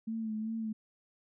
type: tone with vibrato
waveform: sine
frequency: 220.5 Hz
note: A3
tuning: 4 cents sharp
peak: -33 dBFS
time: 0.07-0.73 s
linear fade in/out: 10 ms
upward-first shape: sine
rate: 2.6 Hz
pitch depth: 39 cents each way
effects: none